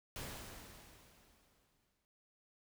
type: noise with exponential decay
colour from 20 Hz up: pink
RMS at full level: -44 dBFS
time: 0.16-2.05 s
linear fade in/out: 0 ms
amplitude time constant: 410 ms
effects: none